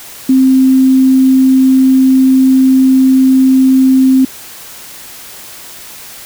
sine tone, 262.4 Hz, C4, 5 cents sharp, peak -4 dBFS, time 0.29-4.25 s, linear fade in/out 5 ms, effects white hiss -31 dBFS RMS until 6.25 s

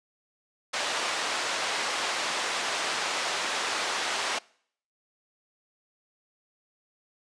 pink band-pass noise, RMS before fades -30 dBFS, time 0.73-4.39 s, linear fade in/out 10 ms, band 670 to 6200 Hz, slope 12 dB/octave, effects noise-tail reverb RT60 0.6 s tail -24 dB re dry + resampled to 22050 Hz

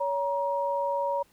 sine tone pair together, 563.1 / 947 Hz, C#5 / A#5, +27 / +27 cents, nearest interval major sixth, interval 900 cents, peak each -28 dBFS, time 0-1.23 s, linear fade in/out 10 ms, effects pink hiss -63 dBFS RMS until 1.32 s

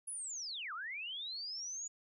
sine linear two-way sweep, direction down then up, 10610 to 1152 to 6920 Hz, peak -40 dBFS, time 0.07-1.88 s, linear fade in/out 10 ms, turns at 0.73 s, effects none

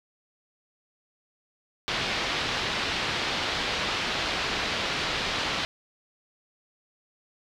white low-pass noise, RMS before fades -29 dBFS, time 1.88-5.65 s, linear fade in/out 0 ms, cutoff 4200 Hz, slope 24 dB/octave, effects none

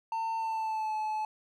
triangle tone with pitch glide, 900 to 862.3 Hz, A5 to A5, +39 to -35 cents, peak -28 dBFS, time 0.12-1.25 s, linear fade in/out 2 ms, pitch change -74 cents, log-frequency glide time 0.38-0.95 s, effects none

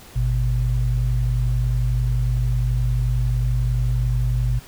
sine tone pair together, 51.47 / 122.7 Hz, G#1 / B2, -15 / -11 cents, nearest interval octave + minor third, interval 1504 cents, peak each -20 dBFS, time 0.15-4.6 s, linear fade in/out 20 ms, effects pink hiss -44 dBFS RMS until 4.67 s

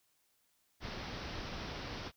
pink low-pass noise, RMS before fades -43 dBFS, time 0.8-2.12 s, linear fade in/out 50 ms, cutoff 5700 Hz, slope 96 dB/octave, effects white hiss -75 dBFS RMS until 2.16 s

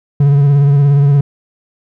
triangle tone with vibrato, 141.8 Hz, C#3, 40 cents sharp, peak -4 dBFS, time 0.2-1.21 s, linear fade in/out 5 ms, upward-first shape triangle, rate 17 Hz, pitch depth 49 cents each way, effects none

